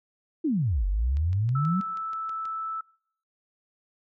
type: exponential two-way sweep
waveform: sine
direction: down then up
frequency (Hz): 344.9 to 44.87 to 197.3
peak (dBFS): -22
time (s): 0.44-1.81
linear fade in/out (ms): 10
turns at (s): 0.86
type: click train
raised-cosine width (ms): 0.2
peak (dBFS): -31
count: 9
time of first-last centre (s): 1.17-2.454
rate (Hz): 6.23
type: tone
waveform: sine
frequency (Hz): 1315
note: E6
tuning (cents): -5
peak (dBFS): -29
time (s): 1.55-2.81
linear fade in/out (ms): 5
effects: noise-tail reverb RT60 0.7 s tail -26 dB re dry